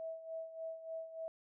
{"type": "tone with tremolo", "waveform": "sine", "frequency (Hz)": 650, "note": "E5", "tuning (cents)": -24, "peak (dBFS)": -39, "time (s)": [0, 1.28], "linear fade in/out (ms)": 0, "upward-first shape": "sine", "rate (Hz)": 3.4, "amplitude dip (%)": 70, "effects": []}